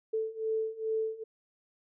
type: beating tone pair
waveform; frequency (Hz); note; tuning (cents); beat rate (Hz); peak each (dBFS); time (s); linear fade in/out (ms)
sine; 440 / 442.4; A4 / A4; 0 / +9; 2.4; -34 / -32; 0.13-1.24; 10
effects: none